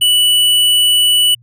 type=tone; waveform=square; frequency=2960 Hz; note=F#7; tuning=in tune; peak=-9 dBFS; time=0.01-1.35 s; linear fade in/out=10 ms; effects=added 119 Hz sine -44 dBFS peak until 1.42 s